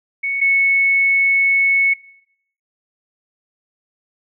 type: tone pair in turn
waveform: sine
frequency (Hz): 2217 / 2206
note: C#7 / C#7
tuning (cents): 0 / -9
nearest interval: unison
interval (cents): 9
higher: first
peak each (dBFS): -18 / -11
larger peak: second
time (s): 0.23-0.41 / 0.41-1.94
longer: second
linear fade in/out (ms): 10
effects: noise-tail reverb RT60 0.7 s tail -21 dB re dry